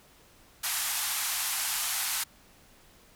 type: band-pass noise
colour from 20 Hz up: white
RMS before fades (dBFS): -31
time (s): 0.63-2.24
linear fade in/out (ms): 10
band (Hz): 740 to 14000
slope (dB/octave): 48
effects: pink hiss -58 dBFS RMS until 3.15 s